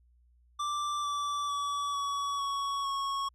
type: tone with pitch steps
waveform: square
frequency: 1174.7 / 1159.9 / 1145.2 / 1130.8 / 1116.5 / 1102.4 Hz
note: D6 / D6 / D6 / C#6 / C#6 / C#6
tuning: 0 / -22 / -44 / +34 / +12 / -10 cents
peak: -31 dBFS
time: 0.59-3.29 s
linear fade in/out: 10 ms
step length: 450 ms
effects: added 60 Hz sine -61 dBFS peak until 3.34 s + low-pass 7000 Hz 12 dB/octave